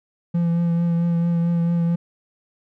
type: tone with vibrato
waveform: triangle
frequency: 170 Hz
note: F3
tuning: 46 cents flat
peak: -15 dBFS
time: 0.34-1.96 s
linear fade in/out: 10 ms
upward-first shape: triangle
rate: 4.5 Hz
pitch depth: 22 cents each way
effects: none